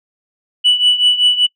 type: tone with tremolo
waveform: sine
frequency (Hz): 2960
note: F#7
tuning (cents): 0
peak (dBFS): -4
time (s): 0.64-1.47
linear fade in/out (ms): 20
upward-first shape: triangle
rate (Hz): 5.2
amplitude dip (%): 85
effects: noise-tail reverb RT60 0.1 s tail -25 dB re dry + tanh soft clip ceiling -5 dBFS